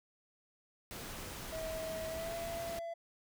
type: noise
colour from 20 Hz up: pink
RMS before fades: -45 dBFS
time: 0.91-2.79 s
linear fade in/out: 0 ms
type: tone with pitch glide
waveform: triangle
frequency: 643 to 672.6 Hz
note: E5 to E5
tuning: -43 to +35 cents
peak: -37 dBFS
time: 1.52-2.94 s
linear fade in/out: 10 ms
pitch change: +78 cents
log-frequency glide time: 2.08-2.35 s
effects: none